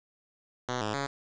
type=tone with pitch steps; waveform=5% pulse; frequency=124.4 / 106.1 / 139.5 Hz; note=B2 / G#2 / C#3; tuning=+13 / +38 / +11 cents; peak=-19 dBFS; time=0.68-1.07 s; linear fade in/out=10 ms; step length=130 ms; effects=resampled to 16000 Hz + 8-bit